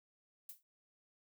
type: noise with exponential decay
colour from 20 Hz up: violet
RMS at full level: -45 dBFS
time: 0.49-0.63 s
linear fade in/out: 2 ms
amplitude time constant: 29 ms
effects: none